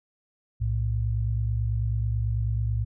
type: tone pair together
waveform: sine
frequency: 61.74 / 110.9 Hz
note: B1 / A2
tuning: 0 / +14 cents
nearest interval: minor seventh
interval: 1014 cents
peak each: -27 / -25 dBFS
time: 0.6-2.85 s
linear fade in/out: 20 ms
effects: none